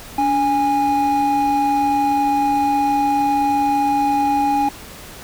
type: tone pair together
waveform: triangle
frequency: 287.3 / 822.5 Hz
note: D4 / G#5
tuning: -38 / -17 cents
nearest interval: octave + tritone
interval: 1821 cents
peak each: -18 / -13 dBFS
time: 0.18-4.69 s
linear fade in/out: 5 ms
effects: tanh soft clip ceiling -7 dBFS + pink hiss -37 dBFS RMS until 5.23 s